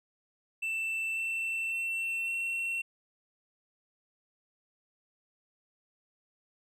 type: tone with pitch steps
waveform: triangle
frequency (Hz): 2665 / 2682 / 2699 / 2716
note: E7 / E7 / E7 / F7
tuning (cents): +18 / +29 / +40 / -49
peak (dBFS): -29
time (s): 0.62-2.82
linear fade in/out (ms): 10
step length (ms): 550
effects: none